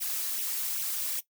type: noise with flanger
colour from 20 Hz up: blue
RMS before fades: -32 dBFS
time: 0-1.21 s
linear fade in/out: 20 ms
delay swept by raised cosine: 0.32 to 4.82 ms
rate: 2.5 Hz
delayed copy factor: +1
effects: noise-tail reverb RT60 0.1 s tail -17 dB re dry